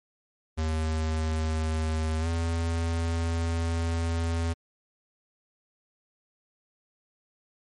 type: tone with pitch glide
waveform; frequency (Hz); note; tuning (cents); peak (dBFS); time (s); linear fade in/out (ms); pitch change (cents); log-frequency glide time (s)
square; 79.1 to 83.27; D#2 to E2; +29 to +18; -26; 0.57-4.54; 20; +89; 2.2-2.27
effects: MP3 48 kbps